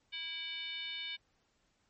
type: tone with frequency modulation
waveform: sine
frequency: 2976 Hz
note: F#7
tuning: 9 cents sharp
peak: -38 dBFS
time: 0.12-1.17 s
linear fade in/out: 20 ms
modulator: 669 Hz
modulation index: 1.4
effects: pink hiss -75 dBFS RMS until 1.89 s + MP3 32 kbps